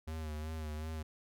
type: tone with vibrato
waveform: square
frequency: 77.78 Hz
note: D#2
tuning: in tune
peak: -39 dBFS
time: 0.07-1.03 s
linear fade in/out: 10 ms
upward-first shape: sine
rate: 2.7 Hz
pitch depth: 47 cents each way
effects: none